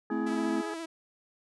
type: harmonic tone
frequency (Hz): 419.8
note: G#4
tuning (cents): +19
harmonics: 1 / 2 / 3 / 4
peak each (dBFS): -38 / -41 / -43 / -44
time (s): 0.1-0.74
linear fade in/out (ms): 2
type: chord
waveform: triangle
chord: A minor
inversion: none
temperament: equal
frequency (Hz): 220 / 261.6 / 329.6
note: A3 / C4 / E4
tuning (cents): 0 / 0 / 0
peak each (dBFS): -31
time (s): 0.1-0.62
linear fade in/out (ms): 20
type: tone with vibrato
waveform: sawtooth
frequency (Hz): 328.9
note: E4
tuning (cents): -4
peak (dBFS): -32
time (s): 0.26-0.86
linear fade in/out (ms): 10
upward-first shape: sine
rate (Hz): 15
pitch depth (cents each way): 32
effects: resampled to 24000 Hz